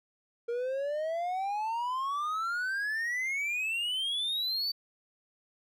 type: exponential sweep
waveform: triangle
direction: up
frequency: 464.5 to 4603 Hz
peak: -28 dBFS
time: 0.48-4.72 s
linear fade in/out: 10 ms
effects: none